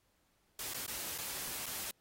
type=noise with dropouts; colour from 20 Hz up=white; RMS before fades=-41 dBFS; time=0.59-1.91 s; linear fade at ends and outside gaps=2 ms; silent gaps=0.737-0.743 / 0.864-0.878 / 1.18-1.184 / 1.659-1.663 s; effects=pink hiss -75 dBFS RMS until 2 s + AAC 48 kbps